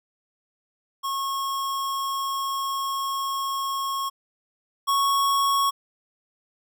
square tone pair in turn, 1091 / 1106.2 Hz, C#6 / C#6, -28 / -4 cents, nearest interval unison, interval 24 cents, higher second, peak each -26 / -20 dBFS, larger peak second, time 1.03-4.1 / 4.87-5.71 s, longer first, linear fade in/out 20 ms, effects none

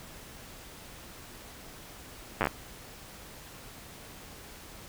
slowing click train, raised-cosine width 0.5 ms, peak -11 dBFS, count 6, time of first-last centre 2.41-2.471 s, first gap 9 ms, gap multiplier 1.15, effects pink hiss -48 dBFS RMS until 4.88 s

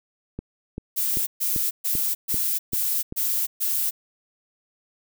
click train, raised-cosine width 3 ms, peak -18 dBFS, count 8, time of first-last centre 0.39-3.124 s, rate 2.56 Hz
violet noise bursts, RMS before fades -24 dBFS, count 7, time 0.96-3.91 s, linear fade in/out 20 ms, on 310 ms, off 130 ms
effects none

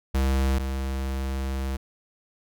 square tone pair in turn, 66.7 / 66.7 Hz, C2 / C2, +34 / +34 cents, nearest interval unison, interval 0 cents, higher neither, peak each -21 / -27 dBFS, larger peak first, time 0.14-0.59 / 0.59-1.77 s, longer second, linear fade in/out 10 ms, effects none

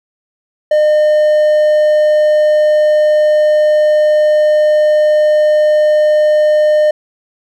triangle tone, 607 Hz, D#5, 43 cents flat, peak -5 dBFS, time 0.71-6.91 s, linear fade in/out 5 ms, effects none

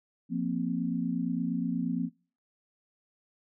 sine chord, F suspended fourth, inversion none, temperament equal, 174.61 / 233.1 / 261.6 Hz, F3 / Bb3 / C4, 0 / 0 / 0 cents, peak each -32 dBFS, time 0.29-2.1 s, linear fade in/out 50 ms, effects noise-tail reverb RT60 0.4 s tail -25 dB re dry

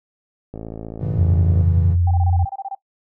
click train, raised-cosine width 2 ms, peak -18 dBFS, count 60, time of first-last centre 0.54-1.611 s, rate 55.1 Hz
triangle chord, G diminished seventh, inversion none, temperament equal with one note detuned, 98 / 115.6 / 138.59 / 164.81 Hz, G2 / Bb2 / Db3 / Fb3, 0 / -14 / 0 / 0 cents, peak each -23 / -26 / -23 / -23 dBFS, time 0.99-1.97 s, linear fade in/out 50 ms
sine tone with vibrato, 87.31 Hz, F2, in tune, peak -14 dBFS, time 1.18-2.45 s, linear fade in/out 5 ms, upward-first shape triangle, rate 15 Hz, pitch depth 59 cents each way
sine tone bursts, 784 Hz, G5, in tune, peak -24 dBFS, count 11, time 2.07-2.75 s, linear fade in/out 5 ms, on 40 ms, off 24 ms
effects noise-tail reverb RT60 0.1 s tail -18 dB re dry

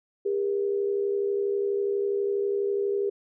sine tone pair together, 401 / 473.2 Hz, G4 / A#4, +39 / +26 cents, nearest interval minor third, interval 287 cents, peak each -24 / -32 dBFS, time 0.25-3.1 s, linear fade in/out 10 ms, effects none

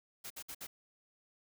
white noise bursts, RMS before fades -45 dBFS, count 4, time 0.24-0.67 s, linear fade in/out 10 ms, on 64 ms, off 58 ms, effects none

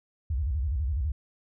sine tone with vibrato, 69.3 Hz, C#2, in tune, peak -25 dBFS, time 0.3-1.12 s, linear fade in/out 5 ms, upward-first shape square, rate 12 Hz, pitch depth 240 cents each way, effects none

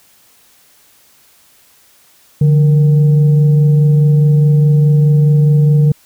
sine tone with frequency modulation, 147.1 Hz, D3, 3 cents sharp, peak -6 dBFS, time 2.41-5.92 s, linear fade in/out 5 ms, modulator 319 Hz, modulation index 0.28, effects white hiss -49 dBFS RMS until 6.05 s

